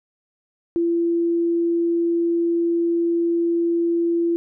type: tone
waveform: sine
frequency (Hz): 339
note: E4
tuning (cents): +49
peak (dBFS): -17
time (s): 0.76-4.36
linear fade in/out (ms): 0
effects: none